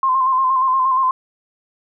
sine tone with vibrato, 1046.5 Hz, C6, in tune, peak -13 dBFS, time 0.03-1.11 s, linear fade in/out 2 ms, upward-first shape square, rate 8.5 Hz, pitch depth 34 cents each way, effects none

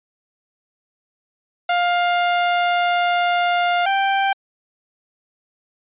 sawtooth tone pair in turn, 704 / 784.1 Hz, F5 / G5, +14 / 0 cents, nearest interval major second, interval 186 cents, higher second, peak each -12 dBFS, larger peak neither, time 1.69-3.86 / 3.86-4.33 s, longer first, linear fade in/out 5 ms, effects resampled to 8000 Hz

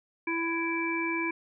harmonic tone, 332.4 Hz, E4, 15 cents sharp, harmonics 1 / 3 / 5 / 7, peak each -31 / -35 / -39 / -31 dBFS, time 0.27-1.31 s, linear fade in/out 5 ms, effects none

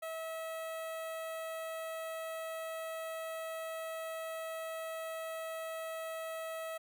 sawtooth tone with notch filter, 647 Hz, E5, 32 cents flat, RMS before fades -41 dBFS, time 0.02-6.78 s, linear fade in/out 10 ms, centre 5200 Hz, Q 1, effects none

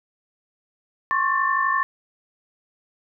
sine tone cluster, 1067 / 1119 / 1781 Hz, C6 / C#6 / A6, +34 / +16 / +21 cents, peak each -23 dBFS, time 1.11-1.83 s, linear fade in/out 0 ms, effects none

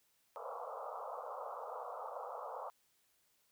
pink band-pass noise, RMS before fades -45 dBFS, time 0.36-2.7 s, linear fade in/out 0 ms, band 470 to 1300 Hz, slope 96 dB/octave, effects white hiss -75 dBFS RMS until 3.51 s

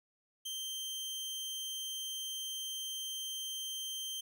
sawtooth tone, 3140 Hz, G7, 2 cents sharp, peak -35 dBFS, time 0.45-4.21 s, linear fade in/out 10 ms, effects none

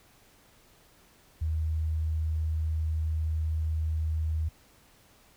sine tone, 79 Hz, D#2, 27 cents sharp, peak -26 dBFS, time 1.41-4.49 s, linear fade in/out 10 ms, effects pink hiss -60 dBFS RMS until 5.36 s

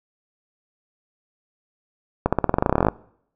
accelerating click train, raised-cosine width 1 ms, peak -3 dBFS, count 18, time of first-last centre 2.26-2.885 s, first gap 66 ms, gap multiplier 0.92, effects noise-tail reverb RT60 0.7 s tail -23 dB re dry

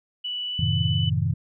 sine tone with pitch glide, 2960 to 2989 Hz, F#7 to F#7, 0 to +17 cents, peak -27 dBFS, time 0.24-1.1 s, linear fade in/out 10 ms, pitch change +17 cents, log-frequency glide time 0.47-0.64 s
sine chord, F# diminished seventh, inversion none, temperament just, 92.5 / 111 / 133.2 / 159.84 Hz, F#2 / A2 / C3 / Eb3, 0 / +16 / +31 / +47 cents, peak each -26 dBFS, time 0.59-1.34 s, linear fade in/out 5 ms
effects none

